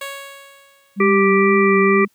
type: tone with exponential decay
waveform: 10% pulse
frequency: 554.4 Hz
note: C#5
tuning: in tune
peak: -17 dBFS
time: 0.01-1.16 s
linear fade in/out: 5 ms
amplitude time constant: 250 ms
type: tone with vibrato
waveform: sine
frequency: 198.4 Hz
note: G3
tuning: 21 cents sharp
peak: -17 dBFS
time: 0.96-2.08 s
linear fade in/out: 50 ms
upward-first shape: triangle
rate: 2.1 Hz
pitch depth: 48 cents each way
type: harmonic tone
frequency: 391.7 Hz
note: G4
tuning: 1 cent flat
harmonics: 1 / 3 / 5 / 6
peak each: -14 / -19 / -21 / -22 dBFS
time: 1-2.05 s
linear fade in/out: 5 ms
effects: white hiss -62 dBFS RMS until 2.14 s